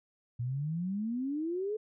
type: exponential sweep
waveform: sine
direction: up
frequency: 116.54 to 440 Hz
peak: -31 dBFS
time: 0.39-1.77 s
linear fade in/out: 10 ms
effects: none